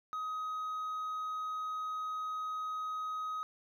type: tone with hard clipping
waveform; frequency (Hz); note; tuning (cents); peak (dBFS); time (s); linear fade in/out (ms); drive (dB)
sine; 1260; D#6; +21; -36; 0.13-3.43; 0; 2
effects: none